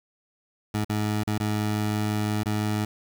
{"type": "tone with dropouts", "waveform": "20% pulse", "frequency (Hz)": 105.9, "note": "G#2", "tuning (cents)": 34, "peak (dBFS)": -19, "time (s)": [0.74, 2.85], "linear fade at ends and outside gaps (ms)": 5, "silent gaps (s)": [[0.846, 0.895], [1.235, 1.274], [1.381, 1.4], [2.434, 2.458]], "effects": ["9-bit"]}